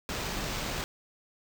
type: noise with sample-and-hold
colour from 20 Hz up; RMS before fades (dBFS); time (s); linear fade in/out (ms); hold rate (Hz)
pink; -34; 0.09-0.84; 0; 11025
effects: none